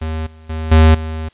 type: tone with level steps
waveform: square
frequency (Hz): 79.3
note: D#2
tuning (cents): +33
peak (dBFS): -20 / -39 / -21 / -6 / -22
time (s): 0.01-1.29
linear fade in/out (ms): 10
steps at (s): 0.26 / 0.49 / 0.71 / 0.94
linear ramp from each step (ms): 10
effects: white hiss -54 dBFS RMS until 1.33 s + resampled to 8000 Hz